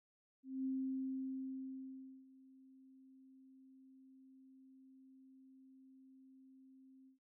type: tone with ADSR envelope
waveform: sine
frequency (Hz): 264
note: C4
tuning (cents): +16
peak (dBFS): -36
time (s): 0.43-7.19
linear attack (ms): 220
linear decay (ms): 1600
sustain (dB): -24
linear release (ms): 120
effects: none